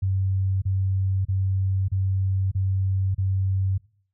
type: tone bursts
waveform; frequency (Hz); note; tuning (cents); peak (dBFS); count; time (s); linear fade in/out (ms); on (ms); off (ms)
sine; 95.7; G2; -41; -20; 6; 0.02-3.78; 10; 600; 32
effects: noise-tail reverb RT60 0.5 s tail -22 dB re dry